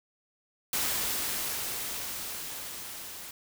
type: noise with level ramp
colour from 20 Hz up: white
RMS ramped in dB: -29 to -43 dBFS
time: 0.73-3.31 s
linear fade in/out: 2 ms
effects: none